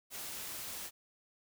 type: noise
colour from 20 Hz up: white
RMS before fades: -43 dBFS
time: 0.1-0.91 s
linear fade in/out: 50 ms
effects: none